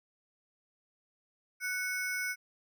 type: ring-modulated tone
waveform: square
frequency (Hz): 1844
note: A#6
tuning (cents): -19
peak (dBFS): -30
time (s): 1.6-2.36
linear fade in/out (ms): 50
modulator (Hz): 357
effects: none